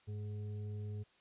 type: tone with frequency modulation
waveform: sine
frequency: 102.5 Hz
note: G#2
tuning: 22 cents flat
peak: -39 dBFS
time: 0.07-1.04 s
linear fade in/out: 20 ms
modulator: 317 Hz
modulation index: 0.4
effects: white hiss -69 dBFS RMS until 1.2 s + resampled to 8000 Hz